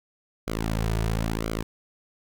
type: tone with flanger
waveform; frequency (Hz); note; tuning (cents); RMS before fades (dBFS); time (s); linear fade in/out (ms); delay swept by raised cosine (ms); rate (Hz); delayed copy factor
sawtooth; 55; A1; 0; -27; 0.47-1.63; 10; 1.1 to 3.8; 0.98; -0.8
effects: none